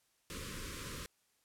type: band-stop noise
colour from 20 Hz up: pink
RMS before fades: -44 dBFS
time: 0.3-1.06 s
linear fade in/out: 0 ms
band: 560 to 1000 Hz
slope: 96 dB/octave
effects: white hiss -75 dBFS RMS until 1.44 s + low-pass 12000 Hz 12 dB/octave